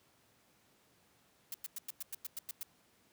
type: noise bursts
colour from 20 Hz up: blue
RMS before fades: -41 dBFS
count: 10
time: 1.52-2.631 s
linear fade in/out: 2 ms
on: 22 ms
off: 99 ms
effects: pink hiss -69 dBFS RMS until 3.12 s + high-pass 100 Hz 12 dB/octave